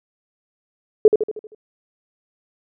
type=tone with echo; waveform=sine; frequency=428.7 Hz; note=A4; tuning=45 cents flat; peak=-4 dBFS; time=1.05-1.08 s; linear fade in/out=2 ms; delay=78 ms; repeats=6; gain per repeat=-6 dB; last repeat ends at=1.548 s; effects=none